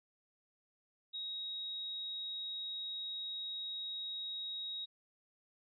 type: tone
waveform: sine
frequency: 3790 Hz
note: A#7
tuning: 28 cents sharp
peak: -39 dBFS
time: 1.13-4.86 s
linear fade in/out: 20 ms
effects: none